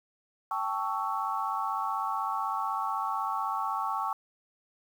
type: chord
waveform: sine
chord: A dominant seventh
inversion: third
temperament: equal with one note detuned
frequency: 784 / 880 / 1115.8 / 1318.5 Hz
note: G5 / A5 / C#6 / E6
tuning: 0 / 0 / +11 / 0 cents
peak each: -35 / -34 / -32 / -36 dBFS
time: 0.51-4.13 s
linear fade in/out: 2 ms
effects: 9-bit